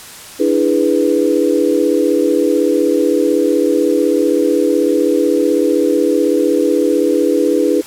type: chord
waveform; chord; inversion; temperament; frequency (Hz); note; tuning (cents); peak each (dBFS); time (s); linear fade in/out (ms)
sine; E dominant seventh; third; equal; 293.7 / 329.6 / 415.3 / 493.9; D4 / E4 / G#4 / B4; 0 / 0 / 0 / 0; -16; 0.39-7.82; 20
effects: white hiss -34 dBFS RMS until 7.86 s + low-pass 12000 Hz 12 dB/octave